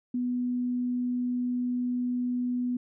sine tone, 246.9 Hz, B3, in tune, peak -26 dBFS, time 0.14-2.77 s, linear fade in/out 5 ms, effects none

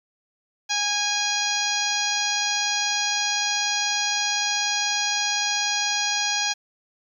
harmonic tone, 823 Hz, G#5, 16 cents flat, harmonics 1 / 2 / 3 / 4 / 5 / 6 / 7 / 8, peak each -30 / -30 / -30 / -30 / -30 / -30 / -30 / -30 dBFS, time 0.69-6.54 s, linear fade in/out 20 ms, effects 9-bit

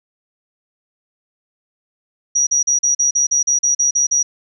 sine tone bursts, 5780 Hz, F#8, 41 cents flat, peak -12 dBFS, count 12, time 2.35-4.23 s, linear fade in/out 10 ms, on 120 ms, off 40 ms, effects none

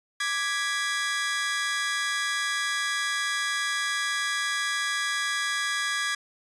sawtooth chord, G# diminished, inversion second, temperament equal, 1174.7 / 1661.2 / 1975.5 Hz, D6 / G#6 / B6, 0 / 0 / 0 cents, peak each -29 / -24 / -29 dBFS, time 0.2-6.15 s, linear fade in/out 5 ms, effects resampled to 22050 Hz

